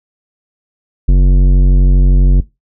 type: tone with tanh clipping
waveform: sine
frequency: 46.25 Hz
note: F#1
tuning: in tune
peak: -6 dBFS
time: 1.08-2.41 s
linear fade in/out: 10 ms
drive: 13 dB
effects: noise-tail reverb RT60 0.2 s tail -19 dB re dry